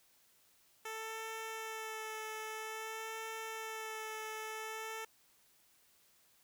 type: tone with vibrato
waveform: 10% pulse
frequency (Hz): 440.6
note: A4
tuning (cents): +2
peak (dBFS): -33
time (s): 0.85-5.05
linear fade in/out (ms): 5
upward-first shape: sine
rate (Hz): 0.51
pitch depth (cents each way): 18
effects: white hiss -69 dBFS RMS until 6.43 s

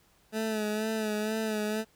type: tone with vibrato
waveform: 20% pulse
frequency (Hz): 216.1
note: A3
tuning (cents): -31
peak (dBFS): -24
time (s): 0.32-1.85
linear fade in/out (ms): 50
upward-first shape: sine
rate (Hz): 2.1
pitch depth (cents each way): 41
effects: pink hiss -65 dBFS RMS until 1.95 s

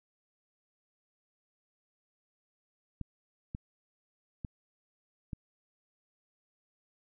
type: clicks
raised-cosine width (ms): 5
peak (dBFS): -25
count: 4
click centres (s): 3.013 / 3.549 / 4.448 / 5.332
effects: none

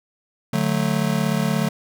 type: chord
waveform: square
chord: D major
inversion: none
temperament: just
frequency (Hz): 146.83 / 183.54 / 220.2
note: D3 / F#3 / A3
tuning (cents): 0 / -14 / +2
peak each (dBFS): -24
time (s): 0.53-1.69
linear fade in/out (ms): 5
effects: none

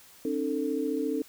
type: tone cluster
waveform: sine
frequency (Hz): 270.1 / 304.5 / 446.1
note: C#4 / D#4 / A4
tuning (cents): -45 / -37 / +24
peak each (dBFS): -31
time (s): 0.25-1.22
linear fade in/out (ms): 2
effects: white hiss -54 dBFS RMS until 1.28 s

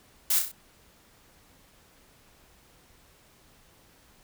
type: noise with echo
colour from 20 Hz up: blue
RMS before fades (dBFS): -24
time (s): 0.3-0.39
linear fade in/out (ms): 5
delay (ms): 32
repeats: 4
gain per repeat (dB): -5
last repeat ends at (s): 0.518
effects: pink hiss -59 dBFS RMS until 4.23 s

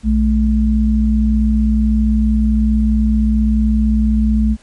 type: tone pair together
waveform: sine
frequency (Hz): 60.67 / 216.2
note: B1 / A3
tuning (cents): -30 / -30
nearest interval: octave + minor seventh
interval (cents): 2200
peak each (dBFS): -13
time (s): 0.03-4.57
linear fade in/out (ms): 50
effects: pink hiss -49 dBFS RMS until 4.62 s + MP3 48 kbps

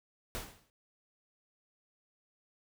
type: noise with exponential decay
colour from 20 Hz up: pink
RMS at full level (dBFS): -37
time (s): 0.35-0.7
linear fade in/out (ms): 0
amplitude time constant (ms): 76
effects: none

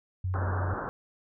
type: tone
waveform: sine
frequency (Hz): 92.5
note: F#2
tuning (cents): 0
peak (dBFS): -27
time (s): 0.24-0.74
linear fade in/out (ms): 5
type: low-pass noise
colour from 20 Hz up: white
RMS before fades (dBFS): -35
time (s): 0.34-0.89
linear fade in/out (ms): 0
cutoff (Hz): 1600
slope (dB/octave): 96
effects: none

